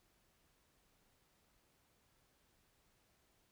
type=silence; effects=pink hiss -75 dBFS RMS until 3.51 s